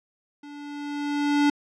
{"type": "tone with level ramp", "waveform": "square", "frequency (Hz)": 290, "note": "D4", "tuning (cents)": -22, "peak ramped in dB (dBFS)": [-41, -17], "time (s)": [0.43, 1.5], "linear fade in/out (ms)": 5, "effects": ["low-pass 5000 Hz 12 dB/octave"]}